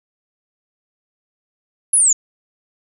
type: linear sweep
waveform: sine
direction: down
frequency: 10770 to 6645 Hz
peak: -10 dBFS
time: 1.93-2.13 s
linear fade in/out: 5 ms
effects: none